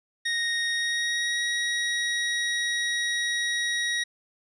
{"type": "tone with pitch glide", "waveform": "25% pulse", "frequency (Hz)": [1864.7, 1898.4], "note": ["A#6", "A#6"], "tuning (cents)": [0, 31], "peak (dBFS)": -21, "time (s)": [0.25, 4.04], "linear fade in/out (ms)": 10, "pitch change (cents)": 31, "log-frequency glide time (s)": [0.73, 1.42], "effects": ["resampled to 22050 Hz", "10-bit"]}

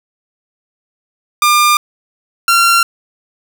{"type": "tone pair in turn", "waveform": "sawtooth", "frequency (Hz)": [1200, 1373.4], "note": ["D6", "F6"], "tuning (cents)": [37, -29], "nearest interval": "major second", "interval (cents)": 234, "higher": "second", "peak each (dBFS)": -4, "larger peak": "neither", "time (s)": [[1.42, 1.77], [2.48, 2.83]], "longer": "neither", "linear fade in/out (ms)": 2, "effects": []}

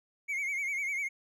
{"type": "tone with vibrato", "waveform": "triangle", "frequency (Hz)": 2205, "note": "C#7", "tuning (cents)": -10, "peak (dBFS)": -29, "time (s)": [0.28, 1.09], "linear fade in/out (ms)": 20, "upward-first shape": "sine", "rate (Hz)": 10, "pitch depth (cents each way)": 78, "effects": []}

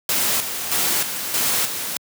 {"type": "noise with tremolo", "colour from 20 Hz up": "white", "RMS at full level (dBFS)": -20, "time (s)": [0.09, 1.97], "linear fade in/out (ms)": 2, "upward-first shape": "square", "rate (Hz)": 1.6, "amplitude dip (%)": 55, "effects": ["high-pass 100 Hz 12 dB/octave"]}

